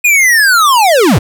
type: linear sweep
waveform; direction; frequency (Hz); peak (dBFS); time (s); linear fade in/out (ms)
square; down; 2489 to 73; -6; 0.04-1.19; 10
effects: none